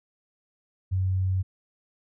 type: tone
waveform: sine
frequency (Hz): 93.8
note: F#2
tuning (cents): +24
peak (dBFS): -22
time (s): 0.91-1.43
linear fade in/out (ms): 20
effects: none